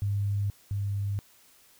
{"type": "tone pair in turn", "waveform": "sine", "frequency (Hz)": [101, 100.36], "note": ["G#2", "G2"], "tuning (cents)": [-48, 41], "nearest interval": "unison", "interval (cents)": 11, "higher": "first", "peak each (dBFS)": [-25, -27], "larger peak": "first", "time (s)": [[0.02, 0.5], [0.71, 1.19]], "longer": "neither", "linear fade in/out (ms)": 0, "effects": ["white hiss -59 dBFS RMS until 1.79 s"]}